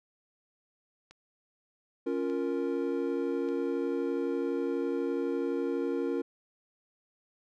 click train, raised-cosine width 0.2 ms, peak -34 dBFS, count 3, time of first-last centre 1.11-3.488 s, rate 0.841 Hz
triangle chord, Bb minor, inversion first, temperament equal, 277.2 / 349.2 / 466.2 Hz, Db4 / F4 / Bb4, 0 / 0 / 0 cents, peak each -31 dBFS, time 2.06-6.22 s, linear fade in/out 10 ms
effects none

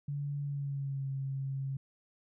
sine tone with pitch glide, 143.2 to 135.71 Hz, D3 to C#3, -43 to -36 cents, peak -33 dBFS, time 0.08-1.77 s, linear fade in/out 5 ms, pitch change -93 cents, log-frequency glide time 0.42-1.08 s, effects none

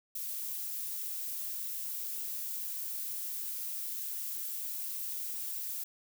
violet noise, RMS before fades -38 dBFS, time 0.15-5.84 s, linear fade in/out 5 ms, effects none

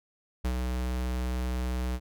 square tone with ADSR envelope, 62.4 Hz, B1, 19 cents sharp, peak -26 dBFS, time 0.44-2 s, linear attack 12 ms, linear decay 77 ms, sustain -3 dB, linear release 54 ms, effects none

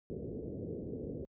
white low-pass noise, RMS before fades -41 dBFS, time 0.1-1.25 s, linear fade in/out 0 ms, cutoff 490 Hz, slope 48 dB/octave, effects high-pass 60 Hz 12 dB/octave

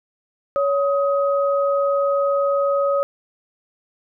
sine tone pair together, 561 / 1259.4 Hz, C#5 / D#6, +21 / +21 cents, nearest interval octave + major second, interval 1400 cents, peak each -17 / -23 dBFS, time 0.56-3.03 s, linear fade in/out 0 ms, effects none

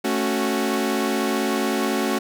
sawtooth chord, F# minor, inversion first, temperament equal with one note detuned, 220 / 275.9 / 370 Hz, A3 / C#4 / F#4, 0 / -8 / 0 cents, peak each -21 dBFS, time 0.04-2.19 s, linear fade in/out 10 ms, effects none

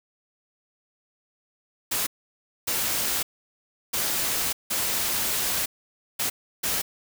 white noise bursts at uneven times, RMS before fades -26 dBFS, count 6, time 1.91-2.07 / 2.67-3.23 / 3.93-4.53 / 4.7-5.66 / 6.19-6.3 / 6.63-6.82 s, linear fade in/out 10 ms, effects none

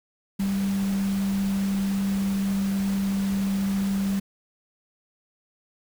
sine tone in noise, 196 Hz, G3, in tune, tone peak -22 dBFS, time 0.39-4.2 s, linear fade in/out 10 ms, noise pink, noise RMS -38 dBFS, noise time 0.39-4.2 s, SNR +13 dB, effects none

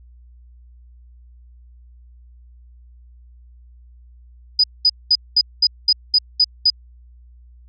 sine tone bursts, 4967 Hz, D#8, 4 cents flat, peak -10 dBFS, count 9, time 4.59-6.702 s, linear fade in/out 5 ms, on 48 ms, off 210 ms, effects added 60 Hz sine -43 dBFS peak until 7.68 s

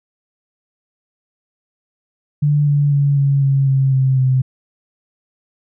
sine tone with pitch steps, 146.83 / 144.31 / 141.83 / 139.39 / 137 / 134.64 / 132.33 / 130.06 Hz, D3 / D3 / C#3 / C#3 / C#3 / C3 / C3 / C3, 0 / -30 / +40 / +10 / -20 / +50 / +20 / -10 cents, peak -11 dBFS, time 2.42-4.42 s, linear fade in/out 10 ms, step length 250 ms, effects none

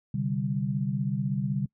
sine chord, C suspended second, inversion none, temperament equal, 130.81 / 146.83 / 196 Hz, C3 / D3 / G3, 0 / 0 / 0 cents, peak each -30 dBFS, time 0.14-1.66 s, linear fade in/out 5 ms, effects noise-tail reverb RT60 0.1 s tail -24 dB re dry

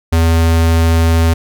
square tone, 82.41 Hz, E2, in tune, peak -9 dBFS, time 0.12-1.34 s, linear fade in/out 10 ms, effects none

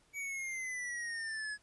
square exponential sweep, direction down, 2279 to 1681 Hz, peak -38 dBFS, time 0.13-1.58 s, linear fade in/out 50 ms, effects pink hiss -69 dBFS RMS until 1.62 s + resampled to 24000 Hz

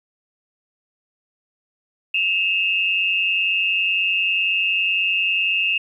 sine tone pair together, 2589 / 2779 Hz, E7 / F7, -32 / -9 cents, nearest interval minor second, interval 123 cents, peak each -20 dBFS, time 2.14-5.78 s, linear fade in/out 5 ms, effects 9-bit

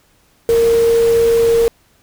sine tone in noise, 462.3 Hz, A#4, 14 cents flat, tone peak -9 dBFS, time 0.49-1.68 s, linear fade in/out 0 ms, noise pink, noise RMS -27 dBFS, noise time 0.49-1.68 s, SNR +15 dB, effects pink hiss -55 dBFS RMS until 2.02 s

